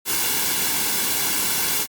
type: noise with comb filter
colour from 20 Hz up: white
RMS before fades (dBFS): -22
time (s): 0.05-1.87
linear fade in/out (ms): 50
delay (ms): 1.6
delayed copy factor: -0.55
effects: Opus 48 kbps